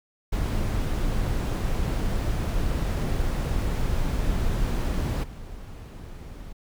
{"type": "noise with level steps", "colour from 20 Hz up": "brown", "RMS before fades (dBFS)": [-25, -39], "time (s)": [0.32, 6.53], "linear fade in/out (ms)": 10, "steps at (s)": 5.23, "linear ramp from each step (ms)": 10, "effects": []}